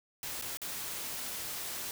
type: noise with dropouts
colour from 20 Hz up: white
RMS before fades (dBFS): -39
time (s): 0.23-1.91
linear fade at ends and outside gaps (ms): 1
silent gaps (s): 0.414-0.422 / 0.571-0.617
effects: none